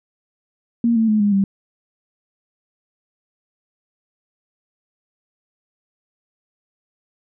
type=tone with pitch steps; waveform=sine; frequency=233.8 / 223.8 / 214.1 / 205 / 196.15 Hz; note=A#3 / A3 / A3 / G#3 / G3; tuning=+5 / +30 / -47 / -22 / +1 cents; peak=-13 dBFS; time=0.84-1.44 s; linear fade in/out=2 ms; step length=120 ms; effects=none